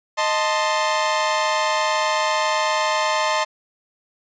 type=chord; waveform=sawtooth; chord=A diminished; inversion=second; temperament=equal with one note detuned; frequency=622.3 / 884.1 / 1046.5 Hz; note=Eb5 / A5 / C6; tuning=0 / +8 / 0 cents; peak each=-19 dBFS; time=0.17-3.45 s; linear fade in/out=20 ms; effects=resampled to 16000 Hz